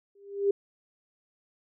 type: tone with exponential growth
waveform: sine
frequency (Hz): 400.1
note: G4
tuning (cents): +35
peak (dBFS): -18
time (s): 0.15-0.51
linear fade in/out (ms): 5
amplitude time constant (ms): 77
effects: none